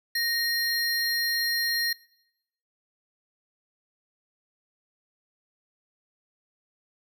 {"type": "tone pair together", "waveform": "square", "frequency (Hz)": [1864.7, 4201], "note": ["A#6", "C8"], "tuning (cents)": [0, 6], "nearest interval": "octave + major second", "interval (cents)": 1406, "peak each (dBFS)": -28, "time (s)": [0.15, 1.93], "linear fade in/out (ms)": 5, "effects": ["noise-tail reverb RT60 0.8 s tail -21 dB re dry"]}